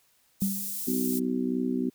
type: high-pass noise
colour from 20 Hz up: white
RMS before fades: -34 dBFS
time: 0.4-1.2 s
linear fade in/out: 20 ms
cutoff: 8100 Hz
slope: 12 dB/octave
type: tone with exponential decay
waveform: sine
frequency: 196 Hz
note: G3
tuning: in tune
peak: -21 dBFS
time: 0.42-0.84 s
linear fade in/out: 0 ms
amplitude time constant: 90 ms
type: harmonic tone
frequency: 63 Hz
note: B1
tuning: 35 cents sharp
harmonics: 3 / 4 / 5 / 6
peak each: -34 / -27 / -35 / -33 dBFS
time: 0.87-1.9 s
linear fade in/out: 10 ms
effects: white hiss -66 dBFS RMS until 1.94 s